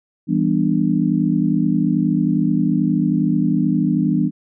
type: chord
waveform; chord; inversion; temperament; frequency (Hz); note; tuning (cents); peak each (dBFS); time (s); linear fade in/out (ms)
sine; E minor seventh; none; just; 164.81 / 197.78 / 247.2 / 296.7; E3 / G3 / B3 / D4; 0 / +16 / +2 / +18; -20; 0.27-4.31; 50
effects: none